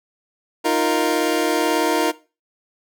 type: chord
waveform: 25% pulse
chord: Eb suspended second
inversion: none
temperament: equal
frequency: 311.1 / 349.2 / 466.2 Hz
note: Eb4 / F4 / Bb4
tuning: 0 / 0 / 0 cents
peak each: -18 dBFS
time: 0.64-2.12 s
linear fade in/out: 20 ms
effects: noise-tail reverb RT60 0.3 s tail -18 dB re dry